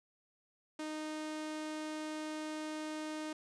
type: tone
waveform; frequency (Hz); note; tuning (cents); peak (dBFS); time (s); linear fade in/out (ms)
sawtooth; 308.8; D#4; -13; -35; 0.79-3.33; 5
effects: resampled to 22050 Hz + 11-bit